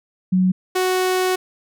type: tone pair in turn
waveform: sine / sawtooth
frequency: 185 / 370 Hz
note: F#3 / F#4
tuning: 0 / 0 cents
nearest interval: octave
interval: 1200 cents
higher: second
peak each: -13 dBFS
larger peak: neither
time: 0.32-0.52 / 0.75-1.36 s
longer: second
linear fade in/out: 10 ms
effects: none